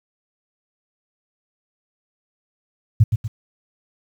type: tone with echo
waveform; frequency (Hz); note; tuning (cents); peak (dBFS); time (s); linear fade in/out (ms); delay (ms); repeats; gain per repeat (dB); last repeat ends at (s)
sine; 109.4; A2; -9; -7; 3-3.04; 10; 120; 2; -7; 3.28
effects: 8-bit